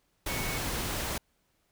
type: tone in noise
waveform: sine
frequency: 2217 Hz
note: C#7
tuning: in tune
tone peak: -38 dBFS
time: 0.28-0.58 s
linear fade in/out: 5 ms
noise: pink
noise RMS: -33 dBFS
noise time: 0.26-1.18 s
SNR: -8 dB
effects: pink hiss -73 dBFS RMS until 1.71 s